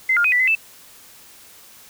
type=tone with pitch steps; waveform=sine; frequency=2064 / 1411 / 2508 / 1971 / 2039 / 2640 Hz; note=C7 / F6 / D#7 / B6 / C7 / E7; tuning=-24 / +17 / +13 / -4 / -45 / +2 cents; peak=-14 dBFS; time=0.09-0.552 s; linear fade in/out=5 ms; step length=77 ms; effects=white hiss -46 dBFS RMS until 1.89 s